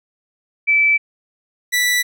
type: tone pair in turn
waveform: sine / sawtooth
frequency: 2315 / 1968.2 Hz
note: D7 / B6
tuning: -25 / -6 cents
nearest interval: minor third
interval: 281 cents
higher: first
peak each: -11 dBFS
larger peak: neither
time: 0.67-0.98 / 1.72-2.03 s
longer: neither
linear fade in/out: 20 ms
effects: none